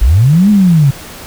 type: linear two-way sweep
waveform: sine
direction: up then down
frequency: 43.65 to 213.5 to 131.4 Hz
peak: -4 dBFS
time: 0.01-0.91 s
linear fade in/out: 10 ms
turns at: 0.5 s
effects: pink hiss -30 dBFS RMS until 1.26 s